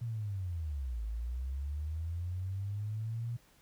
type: linear two-way sweep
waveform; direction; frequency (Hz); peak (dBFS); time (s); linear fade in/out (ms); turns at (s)
sine; down then up; 120 to 53.1 to 120; -34; 0.01-3.37; 10; 1.04
effects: pink hiss -65 dBFS RMS until 3.61 s